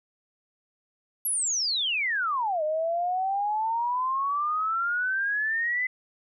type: exponential two-way sweep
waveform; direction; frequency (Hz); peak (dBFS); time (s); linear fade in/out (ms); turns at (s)
sine; down then up; 11690 to 606 to 2034; -24; 1.25-5.87; 5; 2.63
effects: none